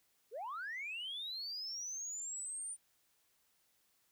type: linear sweep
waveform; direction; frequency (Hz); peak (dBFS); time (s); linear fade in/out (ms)
sine; up; 390.9 to 9200; -39; 0.31-2.77; 50
effects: tanh soft clip ceiling -37 dBFS + white hiss -75 dBFS RMS until 4.11 s